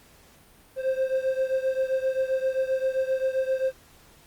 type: beating tone pair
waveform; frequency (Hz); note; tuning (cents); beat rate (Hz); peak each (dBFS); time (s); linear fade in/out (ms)
triangle; 523.3 / 530.9; C5 / C5; 0 / +25; 7.6; -23 / -26; 0.76-3.73; 50
effects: pink hiss -55 dBFS RMS until 4.26 s + Opus 48 kbps